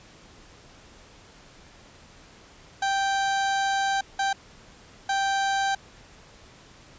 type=tone bursts at uneven times; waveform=30% pulse; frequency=784 Hz; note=G5; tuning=in tune; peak=-20 dBFS; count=3; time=2.82-4.01 / 4.19-4.33 / 5.09-5.75 s; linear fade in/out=5 ms; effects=pink hiss -51 dBFS RMS until 6.98 s + resampled to 16000 Hz